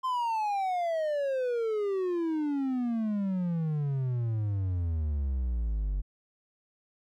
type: exponential sweep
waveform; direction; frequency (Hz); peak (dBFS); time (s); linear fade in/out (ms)
triangle; down; 1050 to 46.25; -25; 0.03-6.02; 20
effects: none